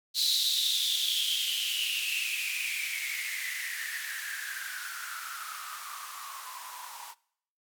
violet noise with band-pass filter sweep, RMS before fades -33 dBFS, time 0.14-7.15 s, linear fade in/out 50 ms, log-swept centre 4100 to 910 Hz, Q 9.6, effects noise-tail reverb RT60 0.7 s tail -23 dB re dry

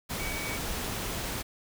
sine tone in noise, 2264 Hz, C#7, 36 cents sharp, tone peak -37 dBFS, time 0.19-0.58 s, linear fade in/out 20 ms, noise pink, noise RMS -34 dBFS, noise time 0.09-1.43 s, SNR -6 dB, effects none

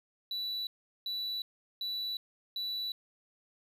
triangle tone bursts, 3951 Hz, B7, in tune, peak -32 dBFS, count 4, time 0.31-2.92 s, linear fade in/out 2 ms, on 360 ms, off 390 ms, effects none

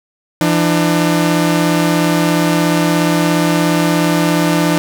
sawtooth tone pair together, 168.5 / 300 Hz, E3 / D4, +38 / +37 cents, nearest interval minor seventh, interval 999 cents, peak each -10 dBFS, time 0.41-4.78 s, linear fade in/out 0 ms, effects none

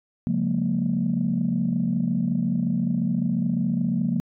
sine chord, Bb minor seventh, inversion first, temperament equal with one note detuned, 138.59 / 178.9 / 207.7 / 233.1 Hz, Db3 / F3 / Ab3 / Bb3, 0 / +42 / 0 / 0 cents, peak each -29 / -24 / -29 / -24 dBFS, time 0.27-4.2 s, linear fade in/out 0 ms, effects tanh soft clip ceiling -13 dBFS

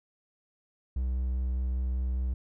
triangle tone with vibrato, 63.3 Hz, B1, 43 cents sharp, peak -25 dBFS, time 0.96-2.34 s, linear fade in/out 5 ms, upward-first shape square, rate 5 Hz, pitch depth 9 cents each way, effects none

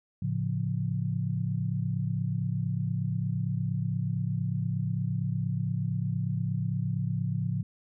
sine chord, A augmented, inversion none, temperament equal, 110 / 138.59 / 174.61 Hz, A2 / C#3 / E#3, 0 / 0 / 0 cents, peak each -31 / -31 / -32 dBFS, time 0.22-7.63 s, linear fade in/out 5 ms, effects none

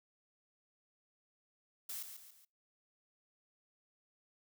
blue noise with echo, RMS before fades -43 dBFS, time 1.89-2.03 s, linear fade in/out 5 ms, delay 140 ms, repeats 3, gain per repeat -7 dB, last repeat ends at 2.45 s, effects noise-tail reverb RT60 0.3 s tail -26 dB re dry

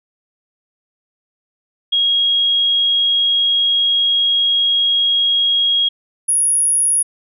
sine tone pair in turn, 3285 / 10429 Hz, G#7 / E9, -20 / -20 cents, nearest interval octave + minor sixth, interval 2000 cents, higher second, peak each -12 dBFS, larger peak neither, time 1.92-5.89 / 6.28-7.03 s, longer first, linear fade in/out 10 ms, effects none

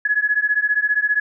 sine beating tone pair, 1684 / 1699 Hz, G#6 / G#6, +24 / +39 cents, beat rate 15 Hz, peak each -19 dBFS, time 0.05-1.2 s, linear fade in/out 5 ms, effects none

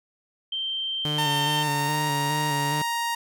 sine tone, 3136 Hz, G7, in tune, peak -26 dBFS, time 0.52-1.63 s, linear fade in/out 5 ms
sawtooth tone with vibrato, 146.83 Hz, D3, in tune, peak -23 dBFS, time 1.05-2.82 s, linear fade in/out 0 ms, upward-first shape square, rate 2.4 Hz, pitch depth 34 cents each way
sawtooth tone with pitch glide, 906 to 935.8 Hz, A#5 to A#5, -50 to +6 cents, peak -21 dBFS, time 1.18-3.15 s, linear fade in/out 5 ms, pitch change +56 cents, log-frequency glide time 1.58-2.08 s
effects none

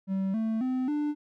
triangle tone with pitch steps, 192.2 / 222.1 / 256.6 / 296.4 Hz, G3 / A3 / C4 / D4, -34 / +16 / -34 / +16 cents, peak -24 dBFS, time 0.07-1.15 s, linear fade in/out 50 ms, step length 270 ms, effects none

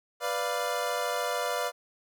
25% pulse chord, B diminished, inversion none, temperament equal with one note detuned, 493.9 / 587.3 / 695.2 Hz, B4 / D5 / F5, 0 / 0 / -8 cents, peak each -29 dBFS, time 0.2-1.72 s, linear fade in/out 50 ms, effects none

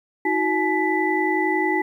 sine tone cluster, 318.5 / 369.4 / 853 / 1986 Hz, D#4 / F#4 / G#5 / B6, +41 / -3 / +46 / +9 cents, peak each -24 dBFS, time 0.25-1.82 s, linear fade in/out 5 ms, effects 9-bit

